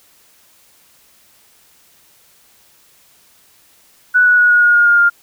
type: tone with pitch steps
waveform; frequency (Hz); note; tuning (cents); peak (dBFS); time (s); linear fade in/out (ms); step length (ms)
sine; 1480 / 1468.9 / 1457.9 / 1447 / 1436.2 / 1425.5 / 1414.8 / 1404.2; F#6 / F#6 / F#6 / F#6 / F6 / F6 / F6 / F6; 0 / -13 / -26 / -39 / +48 / +35 / +22 / +9; -7; 4.14-5.1; 20; 120
effects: white hiss -51 dBFS RMS until 5.22 s